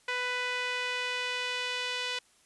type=tone with band-pass filter sweep; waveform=sawtooth; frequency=496.6 Hz; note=B4; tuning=9 cents sharp; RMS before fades=-33 dBFS; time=0.08-2.19 s; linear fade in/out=5 ms; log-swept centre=2100 to 3200 Hz; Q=1.6; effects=white hiss -64 dBFS RMS until 2.45 s + resampled to 24000 Hz